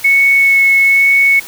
sine tone with vibrato, 2205 Hz, C#7, 10 cents flat, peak -6 dBFS, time 0.04-1.4 s, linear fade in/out 10 ms, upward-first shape sine, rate 1.1 Hz, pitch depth 9 cents each way, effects white hiss -31 dBFS RMS until 1.47 s

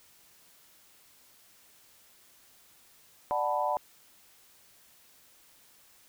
sine chord, B minor seventh, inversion first, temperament equal with one note detuned, 592.4 / 740 / 880 / 987.8 Hz, D5 / F#5 / A5 / B5, +15 / 0 / 0 / 0 cents, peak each -32 dBFS, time 3.31-3.77 s, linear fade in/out 0 ms, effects white hiss -60 dBFS RMS until 6.08 s

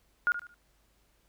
sine tone with echo, 1427 Hz, F6, 37 cents sharp, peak -22 dBFS, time 0.27-0.32 s, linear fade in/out 0 ms, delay 74 ms, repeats 3, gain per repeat -11 dB, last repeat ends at 0.542 s, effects added 50 Hz sine -70 dBFS peak until 1.28 s + pink hiss -70 dBFS RMS until 1.28 s

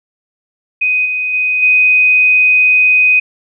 sine tone with level steps, 2502 Hz, D#7, 9 cents sharp, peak -10 / -14 / -11 / -6 dBFS, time 0.81-3.2 s, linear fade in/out 10 ms, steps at 1.05 / 1.33 / 1.62 s, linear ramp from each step 10 ms, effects none

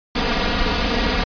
pink noise with comb filter, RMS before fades -19 dBFS, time 0.15-1.24 s, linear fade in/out 5 ms, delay 4.2 ms, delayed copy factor +1, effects resampled to 11025 Hz

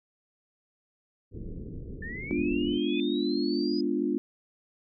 pink low-pass noise, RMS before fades -39 dBFS, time 1.31-2.8 s, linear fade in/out 50 ms, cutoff 440 Hz, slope 48 dB/octave
sine linear sweep, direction up, 1760 to 5010 Hz, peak -37 dBFS, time 2.02-3.81 s, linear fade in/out 5 ms
sine chord, G# diminished seventh, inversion none, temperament equal, 207.7 / 246.9 / 293.7 / 349.2 Hz, G#3 / B3 / D4 / F4, 0 / 0 / 0 / 0 cents, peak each -34 / -31 / -29 / -30 dBFS, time 2.31-4.18 s, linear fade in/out 0 ms
sine tone with exponential growth, 2495 Hz, D#7, 4 cents sharp, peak -33 dBFS, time 2.54-3 s, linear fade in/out 1 ms, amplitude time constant 100 ms
effects none

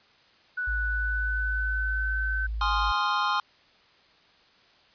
sine tone with pitch glide, 1480 to 1529.5 Hz, F#6 to G6, 0 to -43 cents, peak -27 dBFS, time 0.57-2.47 s, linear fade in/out 10 ms, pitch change +57 cents, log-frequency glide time 0.78-2.17 s
sine tone, 54.7 Hz, A1, 9 cents flat, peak -28 dBFS, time 0.67-2.92 s, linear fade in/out 10 ms
square chord, F minor seventh, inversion first, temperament equal with one note detuned, 830.6 / 1046.5 / 1235.9 / 1396.9 Hz, Ab5 / C6 / Eb6 / F6, 0 / 0 / -12 / 0 cents, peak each -32 / -28 / -30 / -31 dBFS, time 2.61-3.4 s, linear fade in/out 2 ms
effects white hiss -59 dBFS RMS until 4.94 s + resampled to 11025 Hz

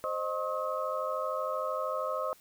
sine tone cluster, 524 / 617 / 1081 / 1274 Hz, C5 / D#5 / C#6 / D#6, +2 / -15 / -44 / +41 cents, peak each -35 / -35 / -37 / -36 dBFS, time 0.04-2.33 s, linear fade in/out 0 ms, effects white hiss -60 dBFS RMS until 2.4 s

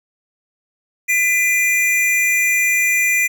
square tone pair together, 2006 / 2400 Hz, B6 / D7, +26 / +37 cents, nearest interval minor third, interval 311 cents, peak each -19 / -16 dBFS, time 1.08-3.28 s, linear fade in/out 20 ms, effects none

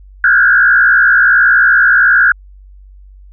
sine tone with frequency modulation, 1537 Hz, G6, 35 cents flat, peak -5 dBFS, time 0.24-2.32 s, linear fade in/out 2 ms, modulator 61.4 Hz, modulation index 2, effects added 48 Hz sine -35 dBFS peak until 3.32 s

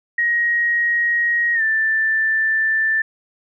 sine tone with pitch glide, 1886 to 1769.9 Hz, A#6 to A6, +20 to +10 cents, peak -15 dBFS, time 0.18-3.02 s, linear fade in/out 5 ms, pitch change -110 cents, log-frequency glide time 1.54-1.62 s, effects none

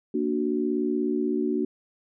sine chord, Bb augmented, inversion none, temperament equal, 233.1 / 293.7 / 370 Hz, Bb3 / D4 / F#4, 0 / 0 / 0 cents, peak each -28 / -27 / -27 dBFS, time 0.14-1.65 s, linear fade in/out 5 ms, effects none

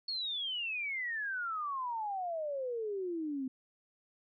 sine exponential sweep, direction down, 4400 to 255.3 Hz, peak -34 dBFS, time 0.08-3.48 s, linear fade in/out 5 ms, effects none

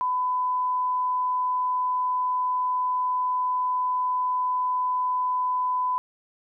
sine tone, 1003 Hz, B5, 26 cents sharp, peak -22 dBFS, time 0.01-5.98 s, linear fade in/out 0 ms, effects none

